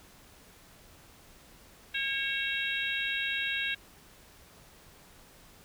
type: harmonic tone with a mistuned harmonic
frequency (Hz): 543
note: C#5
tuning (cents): -36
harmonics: 3 / 4 / 5 / 6 / 7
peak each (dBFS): -34 / -37 / -34 / -39 / -37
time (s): 1.94-3.75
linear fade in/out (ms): 10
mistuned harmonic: 4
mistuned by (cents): +42
effects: pink hiss -56 dBFS RMS until 5.64 s